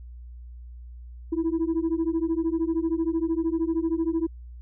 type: beating tone pair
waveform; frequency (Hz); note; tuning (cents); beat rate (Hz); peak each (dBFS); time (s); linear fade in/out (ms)
sine; 321.8 / 334.8; E4 / E4; -42 / +27; 13; -24; 1.32-4.27; 10
effects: tanh soft clip ceiling -19 dBFS + added 60 Hz sine -39 dBFS peak until 4.61 s